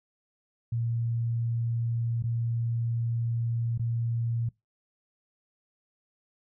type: tone with dropouts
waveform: sine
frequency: 116.54 Hz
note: A#2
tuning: in tune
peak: -26 dBFS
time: 0.72-4.49 s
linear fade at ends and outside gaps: 5 ms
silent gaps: 2.225-2.238 / 3.778-3.794 s
effects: noise-tail reverb RT60 0.2 s tail -23 dB re dry